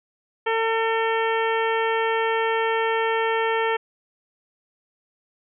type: harmonic tone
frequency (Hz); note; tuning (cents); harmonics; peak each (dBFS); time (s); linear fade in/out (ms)
450; A4; +39; 1 / 2 / 3 / 4 / 5 / 6 / 7; -23 / -25 / -30 / -29 / -31 / -35 / -36; 0.46-3.77; 10
effects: none